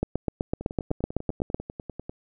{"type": "two click trains", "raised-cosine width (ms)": 2, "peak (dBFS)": [-11, -21], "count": [13, 16], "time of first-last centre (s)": [[0.03, 1.545], [0.61, 2.095]], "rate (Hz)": [7.92, 10.1], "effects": []}